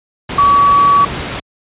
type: tone in noise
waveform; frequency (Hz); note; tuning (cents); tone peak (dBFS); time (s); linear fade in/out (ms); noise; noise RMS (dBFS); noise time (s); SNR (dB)
sine; 1137; C#6; +44; -6; 0.38-1.05; 5; pink; -21; 0.29-1.4; +12
effects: high-pass 60 Hz 12 dB/octave + resampled to 8000 Hz